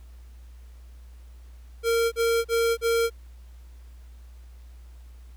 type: tone bursts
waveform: square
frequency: 461.7 Hz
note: A#4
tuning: 17 cents flat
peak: -21 dBFS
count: 4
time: 1.83-3.101 s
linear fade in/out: 50 ms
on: 290 ms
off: 37 ms
effects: added 60 Hz sine -43 dBFS peak until 5.36 s + pink hiss -62 dBFS RMS until 5.36 s